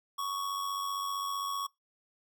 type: tone with amplitude modulation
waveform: square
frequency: 1115 Hz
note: C#6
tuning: 10 cents sharp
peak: -31 dBFS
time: 0.18-1.67 s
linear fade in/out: 10 ms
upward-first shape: sine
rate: 95.4 Hz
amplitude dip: 45%
effects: noise-tail reverb RT60 0.2 s tail -25 dB re dry